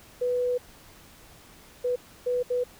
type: tone bursts at uneven times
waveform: sine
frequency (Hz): 493.9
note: B4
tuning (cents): 0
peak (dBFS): -23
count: 4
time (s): 0.21-0.58 / 1.84-1.96 / 2.26-2.43 / 2.5-2.64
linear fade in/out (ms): 10
effects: pink hiss -52 dBFS RMS until 2.79 s